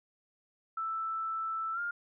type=tone with pitch glide; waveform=sine; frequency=1322 to 1408.7 Hz; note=E6 to F6; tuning=+5 to +15 cents; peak=-32 dBFS; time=0.77-1.91 s; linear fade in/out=5 ms; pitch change=+110 cents; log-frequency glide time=1.73-1.8 s; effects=none